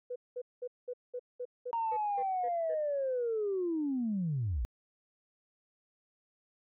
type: tone bursts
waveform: sine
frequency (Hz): 493.9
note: B4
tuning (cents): 0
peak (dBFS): -35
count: 11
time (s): 0.1-2.749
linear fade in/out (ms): 10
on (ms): 59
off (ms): 200
type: linear sweep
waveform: sine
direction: down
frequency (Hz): 933 to 49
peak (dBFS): -29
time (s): 1.73-4.65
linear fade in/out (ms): 0
effects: tanh soft clip ceiling -25 dBFS